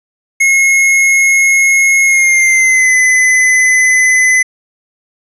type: tone with pitch glide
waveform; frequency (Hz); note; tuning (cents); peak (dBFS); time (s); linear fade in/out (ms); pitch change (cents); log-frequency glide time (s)
square; 2166 to 2021; C#7 to B6; -41 to +39; -7; 0.4-4.43; 10; -120; 2.05-2.94
effects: resampled to 24000 Hz + 8-bit

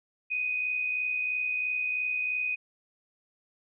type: tone with amplitude modulation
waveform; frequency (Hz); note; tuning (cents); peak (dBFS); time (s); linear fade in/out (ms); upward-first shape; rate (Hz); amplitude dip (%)
sine; 2495; D#7; +4; -25; 0.3-2.56; 20; sine; 63; 45
effects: none

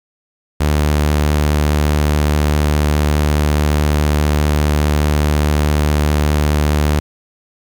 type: tone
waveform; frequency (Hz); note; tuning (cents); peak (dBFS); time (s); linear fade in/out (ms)
sawtooth; 74.6; D2; +28; -8; 0.6-7; 10
effects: 8-bit

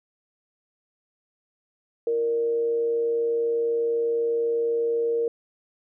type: tone with frequency modulation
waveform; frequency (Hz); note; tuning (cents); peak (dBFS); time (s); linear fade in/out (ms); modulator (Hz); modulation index
sine; 466; A#4; -1; -21; 2.07-5.28; 2; 132; 0.22
effects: none

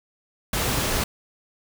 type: noise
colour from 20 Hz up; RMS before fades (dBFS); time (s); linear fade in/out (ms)
pink; -24; 0.53-1.04; 5
effects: none

